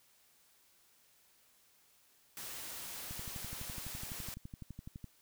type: noise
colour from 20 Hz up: white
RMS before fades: -45 dBFS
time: 2.37-4.34 s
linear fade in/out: 0 ms
type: click train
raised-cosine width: 5 ms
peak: -33 dBFS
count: 24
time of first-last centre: 3.11-5.043 s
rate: 11.9 Hz
effects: white hiss -68 dBFS RMS until 5.21 s